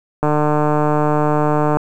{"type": "click train", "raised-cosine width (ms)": 1, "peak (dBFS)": -3, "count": 232, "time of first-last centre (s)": [0.23, 1.77], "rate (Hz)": 150, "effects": ["7-bit"]}